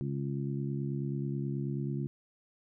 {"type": "harmonic tone", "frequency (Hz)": 69.3, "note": "C#2", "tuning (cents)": 0, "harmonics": [2, 3, 4, 5], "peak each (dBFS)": [-33, -38, -42, -41], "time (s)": [0.01, 2.07], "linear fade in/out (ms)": 0, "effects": []}